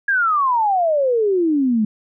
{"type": "exponential sweep", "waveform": "sine", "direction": "down", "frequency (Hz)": [1661.2, 207.7], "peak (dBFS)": -14, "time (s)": [0.08, 1.85], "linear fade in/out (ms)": 5, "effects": []}